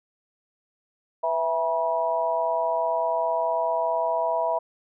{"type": "harmonic tone with a mistuned harmonic", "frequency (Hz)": 164.81, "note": "E3", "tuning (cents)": 0, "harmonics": [3, 4, 5, 6], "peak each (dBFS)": [-33, -24, -34, -26], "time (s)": [1.23, 4.59], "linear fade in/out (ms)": 10, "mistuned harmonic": 6, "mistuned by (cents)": -39, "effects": []}